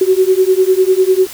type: beating tone pair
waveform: sine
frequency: 370 / 380 Hz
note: F#4 / F#4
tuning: 0 / +46 cents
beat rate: 10 Hz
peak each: -11 dBFS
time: 0.01-1.27 s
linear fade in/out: 5 ms
effects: white hiss -31 dBFS RMS until 1.33 s